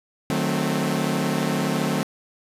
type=chord; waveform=sawtooth; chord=D# diminished seventh; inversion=none; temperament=equal with one note detuned; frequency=152.71 / 185 / 220 / 261.6 Hz; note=D#3 / F#3 / A3 / C4; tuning=-32 / 0 / 0 / 0 cents; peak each=-23 dBFS; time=0.3-2.03 s; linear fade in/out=0 ms; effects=resampled to 32000 Hz + 9-bit